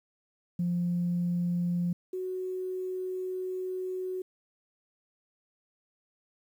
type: tone pair in turn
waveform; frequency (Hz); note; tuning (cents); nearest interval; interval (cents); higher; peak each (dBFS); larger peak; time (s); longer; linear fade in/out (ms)
sine; 174.9 / 370.6; F3 / F#4; +3 / +3; octave + minor second; 1300; second; -25 / -31; first; 0.59-1.93 / 2.13-4.22; second; 5
effects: tanh soft clip ceiling -22 dBFS + 10-bit